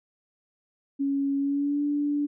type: tone with pitch glide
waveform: sine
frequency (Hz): 277.7 to 290.7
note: C#4 to D4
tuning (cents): +3 to -18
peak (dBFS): -23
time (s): 0.99-2.27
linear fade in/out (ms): 20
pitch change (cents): +79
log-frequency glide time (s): 1.38-1.83
effects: none